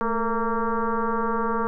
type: tone with frequency modulation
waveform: sine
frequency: 465.7 Hz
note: A#4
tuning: 2 cents flat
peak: -21 dBFS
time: 0.01-1.67 s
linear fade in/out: 0 ms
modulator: 228 Hz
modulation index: 3.8
effects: none